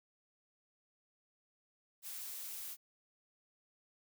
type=noise; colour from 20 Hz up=blue; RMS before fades=-45 dBFS; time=2.02-2.77 s; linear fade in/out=50 ms; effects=none